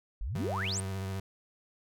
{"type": "exponential sweep", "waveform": "sine", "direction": "up", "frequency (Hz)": [38.98, 9080], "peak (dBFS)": -32, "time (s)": [0.21, 0.8], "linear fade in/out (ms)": 0}
{"type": "tone with vibrato", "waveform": "35% pulse", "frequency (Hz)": 96, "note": "G2", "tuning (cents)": -36, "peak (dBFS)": -32, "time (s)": [0.35, 1.2], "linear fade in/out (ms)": 5, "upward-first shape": "sine", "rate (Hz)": 15, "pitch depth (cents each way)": 28}
{"effects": []}